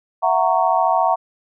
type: chord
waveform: sine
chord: F# dominant seventh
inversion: third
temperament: just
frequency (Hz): 666 / 740 / 925 / 1110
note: E5 / F#5 / A#5 / C#6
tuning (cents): +18 / 0 / -14 / +2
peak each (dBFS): -20 / -18 / -19 / -22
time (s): 0.22-1.16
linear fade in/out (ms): 20
effects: none